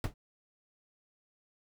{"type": "noise with exponential decay", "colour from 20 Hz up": "brown", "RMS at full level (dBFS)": -25, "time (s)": [0.04, 0.14], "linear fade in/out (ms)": 1, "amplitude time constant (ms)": 21, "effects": []}